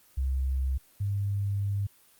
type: tone pair in turn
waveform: sine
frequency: 66.1 / 100.14 Hz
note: C2 / G2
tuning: +18 / +37 cents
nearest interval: perfect fifth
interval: 719 cents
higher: second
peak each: -25 / -26 dBFS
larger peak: first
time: 0.17-0.78 / 1-1.87 s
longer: second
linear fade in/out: 10 ms
effects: white hiss -60 dBFS RMS until 2.19 s + Opus 24 kbps